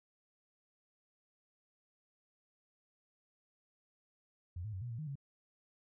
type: tone with pitch steps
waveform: sine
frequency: 87.6 / 108.3 / 93.7 / 121.4 / 115.4 / 154.6 / 139 Hz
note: F2 / A2 / F#2 / B2 / A#2 / D#3 / C#3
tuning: +6 / -27 / +22 / -29 / -17 / -11 / +5 cents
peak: -39 dBFS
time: 4.56-5.155 s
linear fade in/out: 5 ms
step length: 85 ms
effects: none